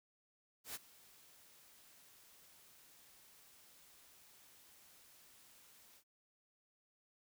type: noise with ADSR envelope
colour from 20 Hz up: white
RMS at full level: -44 dBFS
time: 0.64-6.04 s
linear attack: 110 ms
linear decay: 27 ms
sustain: -20 dB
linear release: 70 ms
effects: none